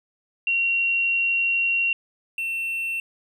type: tone pair in turn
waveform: sine / triangle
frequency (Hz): 2746 / 2700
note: F7 / E7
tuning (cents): -30 / +41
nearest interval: unison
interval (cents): 29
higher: first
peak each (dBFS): -19 / -23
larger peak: first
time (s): 0.47-1.93 / 2.38-3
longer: first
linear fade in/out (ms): 2
effects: none